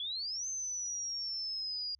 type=exponential two-way sweep; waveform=sine; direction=up then down; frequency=3322 to 6272 to 4819 Hz; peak=-35 dBFS; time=0-1.95 s; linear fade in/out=2 ms; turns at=0.47 s; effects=added 69 Hz sine -67 dBFS peak until 1.99 s